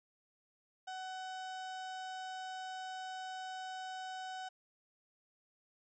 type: tone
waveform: 35% pulse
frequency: 750 Hz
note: F#5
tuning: 23 cents sharp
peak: -40 dBFS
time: 0.87-4.49 s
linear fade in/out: 10 ms
effects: resampled to 16000 Hz